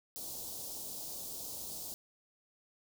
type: band-stop noise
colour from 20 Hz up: white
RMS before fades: -43 dBFS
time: 0.16-1.94 s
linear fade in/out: 0 ms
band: 830 to 4100 Hz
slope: 24 dB/octave
effects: none